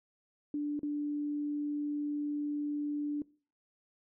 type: tone with dropouts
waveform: sine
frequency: 293.4 Hz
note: D4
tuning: 2 cents flat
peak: -31 dBFS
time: 0.54-3.22 s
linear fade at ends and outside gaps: 2 ms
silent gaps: 0.793-0.831 s
effects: noise-tail reverb RT60 0.4 s tail -22 dB re dry